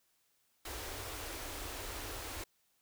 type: band-stop noise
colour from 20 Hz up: pink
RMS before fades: -43 dBFS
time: 0.65-2.44 s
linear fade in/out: 5 ms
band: 110 to 270 Hz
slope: 48 dB/octave
effects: white hiss -75 dBFS RMS until 2.81 s